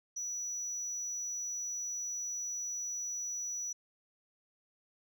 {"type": "tone", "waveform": "sine", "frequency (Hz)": 5890, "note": "F#8", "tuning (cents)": -9, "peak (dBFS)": -34, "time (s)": [0.16, 3.73], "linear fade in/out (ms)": 10, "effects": ["tanh soft clip ceiling -33 dBFS"]}